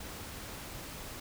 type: noise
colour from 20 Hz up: pink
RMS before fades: -44 dBFS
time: 0-1.2 s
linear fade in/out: 5 ms
effects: none